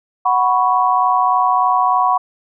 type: chord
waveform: sine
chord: F# suspended fourth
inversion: none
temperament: just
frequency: 740 / 986.7 / 1110 Hz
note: F#5 / B5 / C#6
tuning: 0 / -2 / +2 cents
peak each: -16 dBFS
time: 0.25-2.18 s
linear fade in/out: 10 ms
effects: none